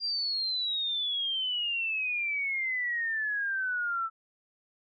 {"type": "exponential sweep", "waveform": "sine", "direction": "down", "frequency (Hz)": [4800, 1318.5], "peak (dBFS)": -28, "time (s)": [0, 4.1], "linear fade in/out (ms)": 50, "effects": []}